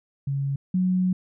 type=tone pair in turn; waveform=sine; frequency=138.59 / 183.87 Hz; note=C#3 / F#3; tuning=0 / -11 cents; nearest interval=perfect fourth; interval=489 cents; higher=second; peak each=-23 / -19 dBFS; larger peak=second; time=0.27-0.56 / 0.74-1.13 s; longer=second; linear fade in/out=5 ms; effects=none